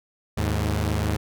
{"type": "tone pair together", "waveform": "sawtooth", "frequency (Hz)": [77.78, 105.3], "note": ["D#2", "G#2"], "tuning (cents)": [0, 24], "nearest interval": "perfect fourth", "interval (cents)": 524, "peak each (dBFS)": -21, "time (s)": [0.37, 1.17], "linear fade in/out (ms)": 10, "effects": []}